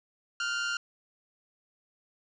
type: tone pair together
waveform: sawtooth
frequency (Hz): 1400 / 1523.3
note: F6 / F#6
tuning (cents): +4 / +50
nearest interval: minor second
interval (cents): 146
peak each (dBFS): -26 / -35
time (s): 0.4-0.77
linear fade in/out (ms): 2
effects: resampled to 16000 Hz + 11-bit